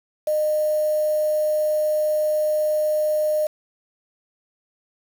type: tone with quantisation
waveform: sine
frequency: 611 Hz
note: D#5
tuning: 32 cents flat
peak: -18 dBFS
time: 0.27-3.47 s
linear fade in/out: 5 ms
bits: 6
effects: none